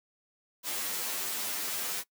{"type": "noise with comb filter", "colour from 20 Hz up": "white", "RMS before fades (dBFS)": -34, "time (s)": [0.63, 2.04], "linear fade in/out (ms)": 50, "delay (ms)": 10, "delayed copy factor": 0.85, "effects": ["noise-tail reverb RT60 0.1 s tail -21 dB re dry", "high-pass 200 Hz 12 dB/octave"]}